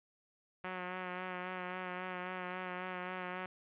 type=tone with vibrato; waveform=5% pulse; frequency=182.5 Hz; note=F#3; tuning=24 cents flat; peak=-28 dBFS; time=0.64-3.46 s; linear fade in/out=2 ms; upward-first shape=sine; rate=3.7 Hz; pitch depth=24 cents each way; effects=resampled to 8000 Hz + 10-bit